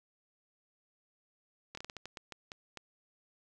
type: slowing click train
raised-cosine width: 0.2 ms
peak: -26 dBFS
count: 11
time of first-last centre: 1.75-2.773 s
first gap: 24 ms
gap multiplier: 1.3
effects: none